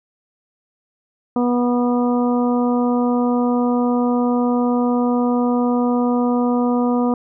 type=harmonic tone; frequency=243.9 Hz; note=B3; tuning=21 cents flat; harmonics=1 / 2 / 3 / 4 / 5; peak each=-16 / -22 / -26 / -28 / -30 dBFS; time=1.36-7.14 s; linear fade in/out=2 ms; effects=none